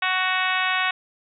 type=harmonic tone with a mistuned harmonic; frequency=371.6 Hz; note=F#4; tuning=7 cents sharp; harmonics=2 / 3 / 4 / 5 / 6 / 7 / 8 / 9 / 10; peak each=-29 / -27 / -27 / -27 / -29 / -28 / -33 / -34 / -34 dBFS; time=0.02-0.91 s; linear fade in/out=5 ms; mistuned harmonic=8; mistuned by=-18 cents; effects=none